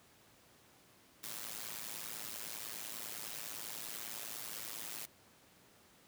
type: noise with amplitude modulation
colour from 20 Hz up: white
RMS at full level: -41 dBFS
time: 1.23-5.06 s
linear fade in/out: 10 ms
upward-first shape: sine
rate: 110 Hz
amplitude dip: 85%
effects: pink hiss -64 dBFS RMS until 6.07 s + high-pass 100 Hz 12 dB/octave